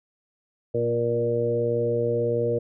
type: harmonic tone with a mistuned harmonic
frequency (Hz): 118.3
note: A#2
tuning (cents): +26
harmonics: 1 / 2 / 3 / 4 / 5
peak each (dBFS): -29 / -34 / -31 / -23 / -30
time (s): 0.74-2.59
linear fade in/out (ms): 10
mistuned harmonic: 3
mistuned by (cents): -15
effects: none